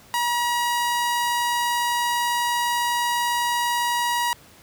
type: tone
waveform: sawtooth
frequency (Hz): 958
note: A#5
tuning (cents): +47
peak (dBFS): -17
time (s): 0.14-4.33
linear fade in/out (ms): 0
effects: pink hiss -50 dBFS RMS until 4.62 s + high-pass 60 Hz 12 dB/octave